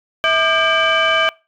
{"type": "tone cluster", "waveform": "sine", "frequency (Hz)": [648, 1200, 1594, 2319, 3012], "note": ["E5", "D6", "G6", "D7", "F#7"], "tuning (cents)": [-30, 37, 28, -22, 30], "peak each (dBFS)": -18, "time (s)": [0.24, 1.29], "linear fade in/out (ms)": 0, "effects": ["noise-tail reverb RT60 0.3 s tail -24 dB re dry", "tanh soft clip ceiling -6 dBFS"]}